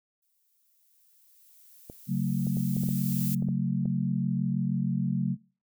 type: noise with exponential growth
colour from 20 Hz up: violet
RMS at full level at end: -34 dBFS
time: 0.22-3.35 s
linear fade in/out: 5 ms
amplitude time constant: 680 ms
type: clicks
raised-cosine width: 2 ms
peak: -28 dBFS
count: 9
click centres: 1.899 / 2.469 / 2.57 / 2.767 / 2.835 / 2.889 / 3.424 / 3.487 / 3.856 s
type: chord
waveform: sine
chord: F# minor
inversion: second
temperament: equal with one note detuned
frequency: 138.59 / 185 / 224.2 Hz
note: C#3 / F#3 / A3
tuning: 0 / 0 / +33 cents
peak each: -29 / -28 / -31 dBFS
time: 2.07-5.37 s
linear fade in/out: 50 ms
effects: noise-tail reverb RT60 0.4 s tail -25 dB re dry